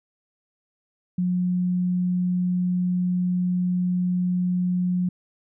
sine tone, 180 Hz, F#3, 47 cents flat, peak -20 dBFS, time 1.18-5.09 s, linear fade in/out 5 ms, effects none

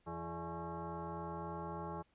sine tone with frequency modulation, 337.8 Hz, E4, 42 cents sharp, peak -40 dBFS, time 0.06-2.03 s, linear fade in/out 20 ms, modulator 253 Hz, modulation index 3.2, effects pink hiss -75 dBFS RMS until 2.14 s + resampled to 8000 Hz

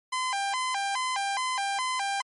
sawtooth tone with vibrato, 902 Hz, A5, 43 cents sharp, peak -23 dBFS, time 0.12-2.22 s, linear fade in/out 10 ms, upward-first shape square, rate 2.4 Hz, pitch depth 220 cents each way, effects MP3 48 kbps

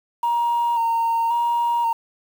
sine tone with vibrato, 932.3 Hz, A#5, in tune, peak -16 dBFS, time 0.23-1.93 s, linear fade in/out 5 ms, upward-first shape square, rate 0.93 Hz, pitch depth 23 cents each way, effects tanh soft clip ceiling -15 dBFS + 7-bit

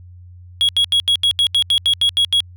triangle tone bursts, 3322 Hz, G#7, in tune, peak -10 dBFS, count 12, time 0.61-2.404 s, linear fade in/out 0 ms, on 78 ms, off 78 ms, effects added 89 Hz sine -37 dBFS peak until 2.56 s

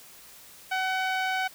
5% pulse tone with low-pass filter, 753 Hz, F#5, 30 cents sharp, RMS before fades -28 dBFS, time 0.71-1.48 s, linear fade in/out 10 ms, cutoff 1800 Hz, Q 0.74, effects white hiss -50 dBFS RMS until 1.54 s

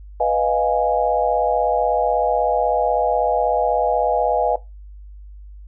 sine chord, F half-diminished seventh, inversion second, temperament equal, 493.9 / 622.3 / 698.5 / 830.6 Hz, Cb5 / Eb5 / F5 / Ab5, 0 / 0 / 0 / 0 cents, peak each -21 dBFS, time 0.2-4.56 s, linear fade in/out 5 ms, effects noise-tail reverb RT60 0.2 s tail -17 dB re dry + added 50 Hz sine -36 dBFS peak until 5.67 s

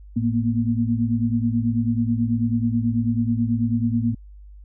sine tone cluster, 110.3 / 231.1 / 240.3 Hz, A2 / A#3 / B3, +5 / -15 / -47 cents, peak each -23 dBFS, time 0.16-4.15 s, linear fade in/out 10 ms, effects added 50 Hz sine -40 dBFS peak until 4.64 s

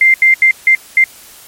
sine tone bursts at uneven times, 2093 Hz, C7, in tune, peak -4 dBFS, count 5, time 0.01-0.14 / 0.22-0.34 / 0.42-0.51 / 0.67-0.75 / 0.97-1.04 s, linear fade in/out 2 ms, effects white hiss -38 dBFS RMS until 1.47 s + MP3 64 kbps

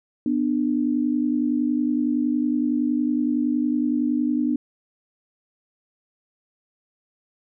sine tone pair together, 246.9 / 297.7 Hz, B3 / D4, 0 / +24 cents, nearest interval minor third, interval 324 cents, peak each -22 dBFS, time 0.26-4.56 s, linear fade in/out 2 ms, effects none

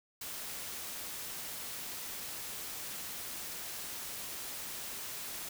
white noise, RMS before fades -42 dBFS, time 0.21-5.49 s, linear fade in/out 5 ms, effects none

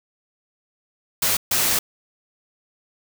white noise bursts at uneven times, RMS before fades -20 dBFS, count 2, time 1.22-1.37 / 1.51-1.79 s, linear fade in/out 5 ms, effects none

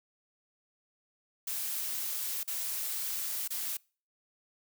blue noise with dropouts, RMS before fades -35 dBFS, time 1.47-3.77 s, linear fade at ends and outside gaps 5 ms, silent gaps 2.433-2.476 / 3.478-3.504 s, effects noise-tail reverb RT60 0.4 s tail -26 dB re dry

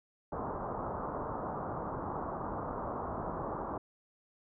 white low-pass noise, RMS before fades -38 dBFS, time 0.32-3.78 s, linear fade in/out 5 ms, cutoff 1200 Hz, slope 48 dB/octave, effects none

